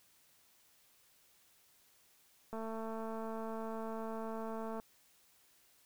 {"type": "click train", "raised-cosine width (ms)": 1, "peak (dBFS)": -30, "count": 507, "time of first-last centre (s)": [2.53, 4.799], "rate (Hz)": 223, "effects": ["white hiss -68 dBFS RMS until 5.85 s"]}